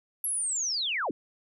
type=linear sweep; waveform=sine; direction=down; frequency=11430 to 207.7 Hz; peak=-27 dBFS; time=0.24-1.11 s; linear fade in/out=2 ms; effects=none